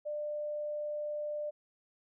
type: tone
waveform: sine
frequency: 596 Hz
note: D5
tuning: 25 cents sharp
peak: -34 dBFS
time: 0.05-1.51 s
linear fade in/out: 20 ms
effects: none